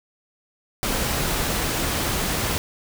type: noise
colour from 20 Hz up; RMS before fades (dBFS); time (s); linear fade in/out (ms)
pink; -24; 0.83-2.58; 0
effects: none